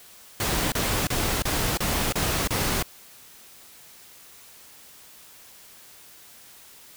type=noise bursts; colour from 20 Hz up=pink; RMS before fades=-25 dBFS; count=7; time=0.4-2.826 s; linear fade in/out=2 ms; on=320 ms; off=31 ms; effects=white hiss -49 dBFS RMS until 6.96 s